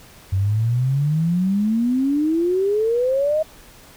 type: exponential sweep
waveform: sine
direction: up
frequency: 93.1 to 637 Hz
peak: -16 dBFS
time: 0.32-3.43 s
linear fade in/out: 10 ms
effects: pink hiss -46 dBFS RMS until 3.96 s